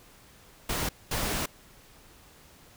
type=noise bursts at uneven times; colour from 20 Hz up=pink; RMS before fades=-30 dBFS; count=2; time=0.69-0.89 / 1.11-1.46 s; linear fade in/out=5 ms; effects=pink hiss -55 dBFS RMS until 2.76 s